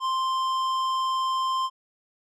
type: tone with tanh clipping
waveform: sine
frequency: 1046.5 Hz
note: C6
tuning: in tune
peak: -25 dBFS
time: 0-1.7 s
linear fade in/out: 50 ms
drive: 12 dB
effects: none